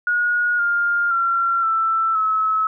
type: tone with pitch steps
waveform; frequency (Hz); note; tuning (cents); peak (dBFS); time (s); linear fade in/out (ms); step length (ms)
sine; 1445 / 1405.5 / 1367.1 / 1329.7 / 1293.3; F#6 / F6 / F6 / E6 / E6; -41 / +11 / -37 / +15 / -33; -16; 0.07-2.67; 2; 520
effects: none